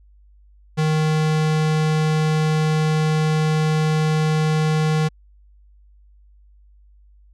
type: tone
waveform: square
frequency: 155.56 Hz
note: D#3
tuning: in tune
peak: -17 dBFS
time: 0.77-5.09 s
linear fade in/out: 20 ms
effects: added 50 Hz sine -48 dBFS peak until 7.33 s + low-pass 7000 Hz 12 dB/octave